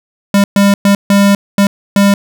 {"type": "tone bursts at uneven times", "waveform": "square", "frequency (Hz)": 200, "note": "G3", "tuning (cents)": 35, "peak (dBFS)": -6, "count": 6, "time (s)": [[0.34, 0.44], [0.56, 0.74], [0.85, 0.95], [1.1, 1.35], [1.58, 1.67], [1.96, 2.14]], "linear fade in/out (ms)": 2, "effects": []}